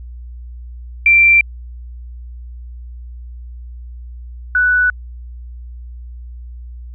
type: tone pair in turn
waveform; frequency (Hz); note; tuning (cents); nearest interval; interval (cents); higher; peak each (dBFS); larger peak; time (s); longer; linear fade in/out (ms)
sine; 2355 / 1483.6; D7 / F#6; +4 / +4; minor sixth; 800; first; -6 / -10; first; 1.06-1.41 / 4.55-4.9; neither; 2
effects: added 60 Hz sine -29 dBFS peak until 6.94 s